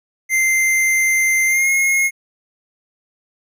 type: tone with pitch glide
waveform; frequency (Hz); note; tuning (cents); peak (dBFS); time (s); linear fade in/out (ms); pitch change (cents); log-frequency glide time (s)
square; 2085 to 2156; C7 to C#7; -7 to -49; -14; 0.29-2.11; 50; +58; 1.46-1.7
effects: none